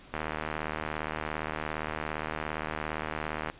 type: click train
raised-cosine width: 0.5 ms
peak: -17 dBFS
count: 261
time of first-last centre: 0.14-3.499 s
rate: 77.4 Hz
effects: pink hiss -53 dBFS RMS until 3.59 s + resampled to 8000 Hz